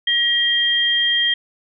sine tone pair together, 1905 / 3204 Hz, A#6 / G7, +37 / +37 cents, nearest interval major sixth, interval 900 cents, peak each -20 / -16 dBFS, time 0.07-1.34 s, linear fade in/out 5 ms, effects none

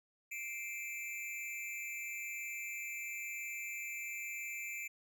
square tone with amplitude modulation, 2349 Hz, D7, in tune, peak -37 dBFS, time 0.31-4.88 s, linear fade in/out 10 ms, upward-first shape sine, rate 241 Hz, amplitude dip 90%, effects none

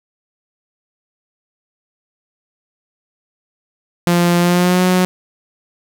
sawtooth tone with pitch glide, 173.8 to 182.76 Hz, F3 to F#3, -8 to -21 cents, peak -7 dBFS, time 4.07-5.05 s, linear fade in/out 0 ms, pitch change +87 cents, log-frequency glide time 4.39-4.83 s, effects 7-bit

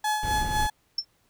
35% pulse tone with tremolo, 851 Hz, G#5, 42 cents sharp, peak -21 dBFS, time 0.04-0.7 s, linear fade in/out 5 ms, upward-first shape sine, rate 4 Hz, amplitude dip 55%
brown noise, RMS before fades -30 dBFS, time 0.23-0.67 s, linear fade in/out 2 ms
sine tone with exponential decay, 5380 Hz, E8, 34 cents sharp, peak -20 dBFS, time 0.98-1.05 s, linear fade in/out 5 ms, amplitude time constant 15 ms
effects pink hiss -67 dBFS RMS until 1.29 s

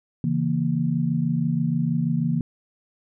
sine chord, A# diminished, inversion first, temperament equal, 138.59 / 164.81 / 233.1 Hz, C#3 / E3 / A#3, 0 / 0 / 0 cents, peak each -26 / -23 / -25 dBFS, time 0.24-2.41 s, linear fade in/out 2 ms, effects none

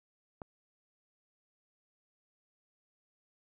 click, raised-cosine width 1 ms, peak -28 dBFS, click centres 0.418 s, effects none

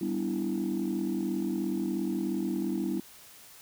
sine chord, E minor seventh, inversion first, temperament equal with one note detuned, 196 / 246.9 / 292.8 / 329.6 Hz, G3 / B3 / D4 / E4, 0 / 0 / -5 / 0 cents, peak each -32 / -34 / -34 / -31 dBFS, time 0.01-3 s, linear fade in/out 5 ms, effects tanh soft clip ceiling -22 dBFS + white hiss -52 dBFS RMS until 3.61 s

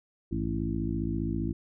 harmonic tone with a mistuned harmonic, 55 Hz, A1, in tune, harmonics 1 / 2 / 3 / 4 / 5 / 6, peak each -35 / -35 / -35 / -35 / -35 / -35 dBFS, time 0.31-1.53 s, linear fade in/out 10 ms, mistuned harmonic 2, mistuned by -110 cents, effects none

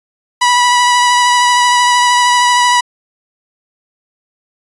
sawtooth tone with vibrato, 979 Hz, B5, 15 cents flat, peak -4 dBFS, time 0.41-2.81 s, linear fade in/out 10 ms, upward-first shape triangle, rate 13 Hz, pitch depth 17 cents each way, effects resampled to 22050 Hz

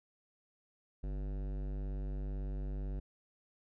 sine tone with hard clipping, 49 Hz, G1, in tune, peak -38 dBFS, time 1.03-3 s, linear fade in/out 10 ms, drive 17 dB, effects none

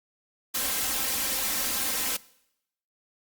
white noise with comb filter, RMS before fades -28 dBFS, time 0.54-2.17 s, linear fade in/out 10 ms, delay 3.8 ms, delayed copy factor +0.9, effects noise-tail reverb RT60 0.8 s tail -21 dB re dry + Opus 48 kbps

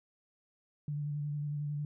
sine tone with vibrato, 146.83 Hz, D3, in tune, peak -33 dBFS, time 0.88-1.85 s, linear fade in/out 2 ms, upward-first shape square, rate 11 Hz, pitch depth 18 cents each way, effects none

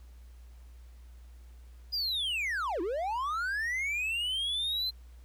triangle linear two-way sweep, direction down then up, 4978 to 314.1 to 4128 Hz, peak -28 dBFS, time 1.92-4.91 s, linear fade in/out 20 ms, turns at 2.81 s, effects added 60 Hz sine -48 dBFS peak until 5.24 s + pink hiss -66 dBFS RMS until 5.24 s

